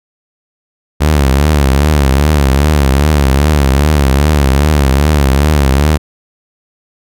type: tone with vibrato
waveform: sawtooth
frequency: 71.3 Hz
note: C#2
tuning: 49 cents sharp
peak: -3 dBFS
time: 1-5.98 s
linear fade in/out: 20 ms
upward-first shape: triangle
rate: 2.5 Hz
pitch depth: 160 cents each way
effects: none